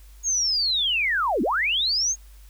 sine linear two-way sweep, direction down then up, 6670 to 200.2 to 6670 Hz, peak -20 dBFS, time 0.23-2.16 s, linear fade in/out 50 ms, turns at 1.42 s, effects added 50 Hz sine -44 dBFS peak until 2.49 s + white hiss -57 dBFS RMS until 2.49 s

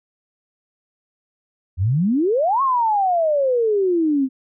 sine exponential two-way sweep, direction up then down, 82.9 to 1108.7 to 256.5 Hz, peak -15 dBFS, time 1.77-4.29 s, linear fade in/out 50 ms, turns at 2.62 s, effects none

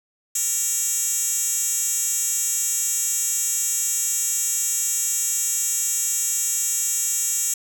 10% pulse tone with high-pass filter, 464 Hz, A#4, 8 cents flat, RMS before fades -23 dBFS, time 0.35-7.54 s, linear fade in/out 5 ms, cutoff 7500 Hz, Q 2.7, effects none

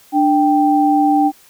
sine tone pair together, 295.9 / 784 Hz, D4 / G5, +13 / 0 cents, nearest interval octave + perfect fourth, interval 1687 cents, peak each -13 dBFS, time 0.12-1.32 s, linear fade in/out 50 ms, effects white hiss -48 dBFS RMS until 1.49 s

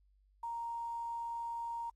sine tone with quantisation, 932.3 Hz, A#5, in tune, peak -37 dBFS, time 0.43-1.9 s, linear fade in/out 5 ms, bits 11, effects added 49 Hz sine -66 dBFS peak until 1.95 s + AAC 32 kbps

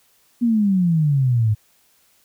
sine exponential sweep, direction down, 243.9 to 103.83 Hz, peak -14 dBFS, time 0.41-1.55 s, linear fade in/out 20 ms, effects white hiss -59 dBFS RMS until 2.24 s

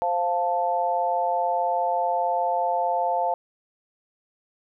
sine chord, F major, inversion second, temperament equal, 523.3 / 698.5 / 880 Hz, C5 / F5 / A5, 0 / 0 / 0 cents, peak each -28 / -24 / -25 dBFS, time 0.02-3.34 s, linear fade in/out 0 ms, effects none

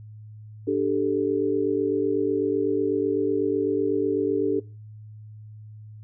sine chord, D suspended fourth, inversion none, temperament equal, 293.7 / 392 / 440 Hz, D4 / G4 / A4, 0 / 0 / 0 cents, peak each -25 dBFS, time 0.67-4.6 s, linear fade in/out 10 ms, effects noise-tail reverb RT60 0.3 s tail -19 dB re dry + added 107 Hz sine -40 dBFS peak until 6.03 s

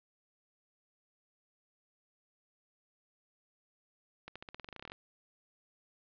accelerating click train, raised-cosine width 0.3 ms, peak -29 dBFS, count 16, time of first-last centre 4.28-4.919 s, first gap 76 ms, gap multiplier 0.91, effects resampled to 11025 Hz + 10-bit

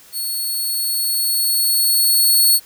5% pulse tone with level ramp, 4390 Hz, C#8, 18 cents flat, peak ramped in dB -15 to -3 dBFS, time 0.12-2.6 s, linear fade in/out 50 ms, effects white hiss -46 dBFS RMS until 2.65 s

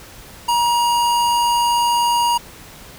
square tone, 950 Hz, A#5, 33 cents sharp, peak -15 dBFS, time 0.48-2.38 s, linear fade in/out 10 ms, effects pink hiss -40 dBFS RMS until 2.98 s

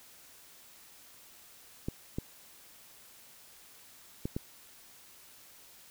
clicks, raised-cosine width 3 ms, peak -20 dBFS, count 4, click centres 1.885 / 2.185 / 4.255 / 4.365 s, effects white hiss -56 dBFS RMS until 5.9 s

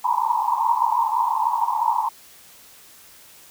white band-pass noise, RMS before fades -21 dBFS, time 0.04-2.09 s, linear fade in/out 5 ms, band 880 to 1000 Hz, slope 96 dB/octave, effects white hiss -48 dBFS RMS until 3.5 s

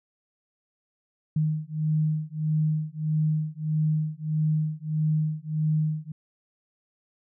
sine beating tone pair, 154 / 155.6 Hz, D#3 / D#3, -17 / 0 cents, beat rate 1.6 Hz, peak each -26 dBFS, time 1.36-6.12 s, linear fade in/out 5 ms, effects none

